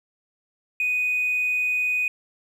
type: tone with hard clipping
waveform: sine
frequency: 2489 Hz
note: D#7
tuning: in tune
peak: -21 dBFS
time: 0.8-2.08 s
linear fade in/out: 2 ms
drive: 1 dB
effects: none